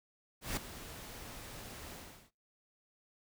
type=noise with ADSR envelope; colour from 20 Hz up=pink; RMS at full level=-35 dBFS; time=0.41-2.31 s; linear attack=160 ms; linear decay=5 ms; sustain=-13 dB; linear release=380 ms; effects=noise-tail reverb RT60 0.3 s tail -25 dB re dry